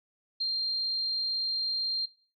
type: tone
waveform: sine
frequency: 4186 Hz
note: C8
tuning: in tune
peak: -27 dBFS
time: 0.4-2.06 s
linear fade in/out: 10 ms
effects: noise-tail reverb RT60 0.4 s tail -19 dB re dry